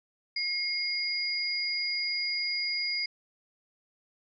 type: tone pair together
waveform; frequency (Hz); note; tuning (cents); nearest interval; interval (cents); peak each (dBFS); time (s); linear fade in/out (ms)
sine; 2152 / 4875; C7 / D#8; +48 / -36; octave + major second; 1416; -32 / -30; 0.36-3.06; 5
effects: none